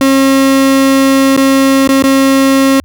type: tone with dropouts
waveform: 35% pulse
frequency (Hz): 270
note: C#4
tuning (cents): -45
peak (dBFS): -4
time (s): 0.01-2.8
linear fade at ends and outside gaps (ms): 1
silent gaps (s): 1.365-1.375 / 1.875-1.89 / 2.024-2.039
effects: added 79 Hz sine -36 dBFS peak until 2.84 s